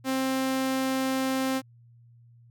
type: tone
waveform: sawtooth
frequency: 263.7 Hz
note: C4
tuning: 14 cents sharp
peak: -21 dBFS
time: 0.04-1.62 s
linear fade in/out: 50 ms
effects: added 118 Hz sine -52 dBFS peak until 2.5 s